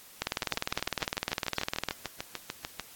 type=two click trains; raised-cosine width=0.2 ms; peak=-11 / -16 dBFS; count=34 / 17; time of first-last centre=0.22-1.887 / 0.43-2.797 s; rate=19.8 / 6.76 Hz; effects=white hiss -52 dBFS RMS until 2.95 s + AAC 64 kbps